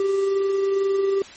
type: tone with amplitude modulation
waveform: triangle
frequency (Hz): 392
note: G4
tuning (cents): 0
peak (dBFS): -15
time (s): 0-1.22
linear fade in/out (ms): 2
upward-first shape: sine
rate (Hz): 22.3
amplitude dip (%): 30
effects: white hiss -42 dBFS RMS until 1.36 s + MP3 32 kbps